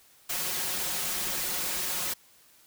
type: noise with comb filter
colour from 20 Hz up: white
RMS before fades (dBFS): -31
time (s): 0.29-2.14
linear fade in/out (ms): 10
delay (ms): 5.5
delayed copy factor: +0.85
effects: white hiss -59 dBFS RMS until 2.66 s